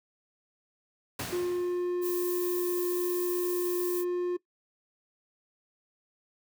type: noise with exponential decay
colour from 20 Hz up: pink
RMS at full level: -33 dBFS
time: 1.19-2.11 s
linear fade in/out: 5 ms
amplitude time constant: 200 ms
type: tone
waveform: triangle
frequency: 355.6 Hz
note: F4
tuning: 31 cents sharp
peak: -25 dBFS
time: 1.32-4.37 s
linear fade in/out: 10 ms
type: noise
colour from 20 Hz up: violet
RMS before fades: -37 dBFS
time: 2.01-4.05 s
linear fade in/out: 50 ms
effects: noise-tail reverb RT60 0.1 s tail -20 dB re dry + high-pass 100 Hz 12 dB/octave